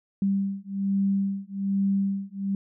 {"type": "beating tone pair", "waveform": "sine", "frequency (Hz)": [196, 197.2], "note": ["G3", "G3"], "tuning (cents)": [0, 11], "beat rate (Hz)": 1.2, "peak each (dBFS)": -26, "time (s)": [0.22, 2.55], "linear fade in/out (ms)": 2, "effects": []}